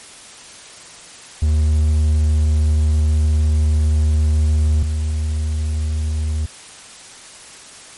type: tone pair in turn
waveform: triangle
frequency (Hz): 76.6 / 77.22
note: D#2 / D#2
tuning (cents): -27 / -13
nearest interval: unison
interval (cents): 14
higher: second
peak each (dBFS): -10 / -15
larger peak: first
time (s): 1.42-4.83 / 4.83-6.46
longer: first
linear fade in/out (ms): 5
effects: white hiss -39 dBFS RMS until 7.97 s + MP3 48 kbps